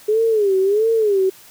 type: tone with vibrato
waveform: sine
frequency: 415.3 Hz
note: G#4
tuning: in tune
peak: -13 dBFS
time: 0.08-1.3 s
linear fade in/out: 10 ms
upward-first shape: sine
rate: 1.5 Hz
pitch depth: 160 cents each way
effects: white hiss -45 dBFS RMS until 1.5 s